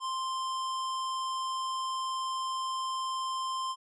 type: tone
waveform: square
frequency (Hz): 1046.5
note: C6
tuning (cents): 0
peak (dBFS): -32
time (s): 0-3.76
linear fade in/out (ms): 50
effects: resampled to 22050 Hz